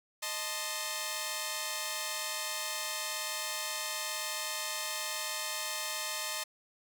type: chord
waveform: 5% pulse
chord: A diminished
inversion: second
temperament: equal with one note detuned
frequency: 620.1 / 880 / 1046.5 Hz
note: Eb5 / A5 / C6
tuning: -6 / 0 / 0 cents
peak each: -27 dBFS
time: 0.22-6.44 s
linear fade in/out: 10 ms
effects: none